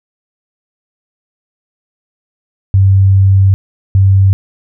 sine tone pair in turn, 96.8 / 96.8 Hz, G2 / G2, -21 / -21 cents, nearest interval unison, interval 0 cents, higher neither, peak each -4 dBFS, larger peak neither, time 2.74-3.54 / 3.95-4.33 s, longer first, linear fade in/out 0 ms, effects none

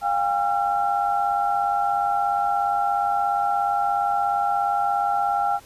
sine tone cluster, 708 / 805 / 1359 Hz, F5 / G5 / F6, +23 / +46 / -48 cents, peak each -26 / -21 / -27 dBFS, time 0.01-5.6 s, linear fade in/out 50 ms, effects pink hiss -49 dBFS RMS until 5.65 s + resampled to 32000 Hz

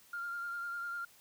sine tone with vibrato, 1396.9 Hz, F6, in tune, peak -36 dBFS, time 0.13-1.05 s, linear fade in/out 5 ms, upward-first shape sine, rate 10 Hz, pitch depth 22 cents each way, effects tanh soft clip ceiling -32 dBFS + white hiss -62 dBFS RMS until 1.2 s

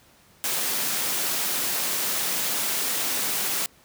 white high-pass noise, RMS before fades -26 dBFS, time 0.44-3.66 s, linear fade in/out 0 ms, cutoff 140 Hz, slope 24 dB/octave, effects pink hiss -56 dBFS RMS until 3.84 s + high-pass 60 Hz 12 dB/octave

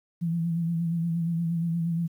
sine tone with vibrato, 167.7 Hz, E3, 30 cents sharp, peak -24 dBFS, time 0.21-2.08 s, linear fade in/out 20 ms, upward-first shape sine, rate 8.5 Hz, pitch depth 41 cents each way, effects 10-bit

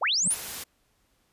sine linear sweep, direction up, 367.9 to 10590 Hz, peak -22 dBFS, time 0.01-0.35 s, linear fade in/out 20 ms
triangle tone with exponential growth, 183.5 Hz, F#3, 14 cents flat, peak -24 dBFS, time 0.21-0.28 s, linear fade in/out 5 ms, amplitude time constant 15 ms
white noise, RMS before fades -36 dBFS, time 0.3-0.64 s, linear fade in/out 10 ms
effects pink hiss -69 dBFS RMS until 1.32 s + resampled to 32000 Hz

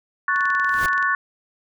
sine chord, F# minor, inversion second, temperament equal, 1108.7 / 1480 / 1760 Hz, C#6 / F#6 / A6, 0 / 0 / 0 cents, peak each -22 dBFS, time 0.28-1.15 s, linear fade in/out 2 ms
click train, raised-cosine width 0.2 ms, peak -20 dBFS, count 15, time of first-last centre 0.36-1.027 s, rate 21 Hz
pink noise with exponential growth, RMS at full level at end -27 dBFS, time 0.59-0.86 s, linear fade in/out 0 ms, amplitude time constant 58 ms
effects none

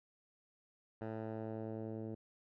10% pulse tone with low-pass filter sweep, 110.6 Hz, A2, 9 cents sharp, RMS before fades -43 dBFS, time 1.01-2.15 s, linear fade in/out 5 ms, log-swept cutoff 1200 to 400 Hz, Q 0.94, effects none

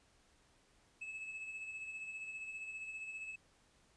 triangle tone with tremolo, 2599 Hz, E7, 25 cents flat, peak -40 dBFS, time 1.01-3.36 s, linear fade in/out 10 ms, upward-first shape sine, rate 15 Hz, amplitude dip 45%, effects pink hiss -70 dBFS RMS until 3.96 s + resampled to 22050 Hz

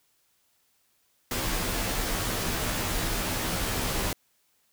pink noise with comb filter, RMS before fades -29 dBFS, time 1.31-4.13 s, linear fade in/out 2 ms, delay 14 ms, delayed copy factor -0.75, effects white hiss -69 dBFS RMS until 4.72 s

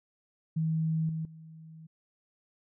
sine tone with level steps, 160 Hz, D#3, 49 cents sharp, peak -26 / -31 / -46 dBFS, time 0.56-1.87 s, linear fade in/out 10 ms, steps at 1.09 / 1.25 s, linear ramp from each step 2 ms, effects none

